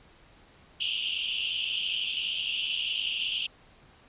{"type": "band-pass noise", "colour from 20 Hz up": "white", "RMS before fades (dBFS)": -31, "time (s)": [0.8, 3.47], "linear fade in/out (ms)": 10, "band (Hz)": [2700, 3300], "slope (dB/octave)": 96, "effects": ["pink hiss -57 dBFS RMS until 4.08 s", "resampled to 8000 Hz"]}